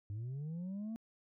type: linear sweep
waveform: sine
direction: up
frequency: 98 to 229.6 Hz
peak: -36 dBFS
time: 0.1-0.96 s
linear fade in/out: 0 ms
effects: tanh soft clip ceiling -38 dBFS